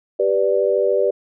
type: chord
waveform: sine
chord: G major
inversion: none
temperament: equal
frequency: 392 / 493.9 / 587.3 Hz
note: G4 / B4 / D5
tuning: 0 / 0 / 0 cents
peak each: -19 dBFS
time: 0.19-1.11 s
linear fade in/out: 10 ms
effects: none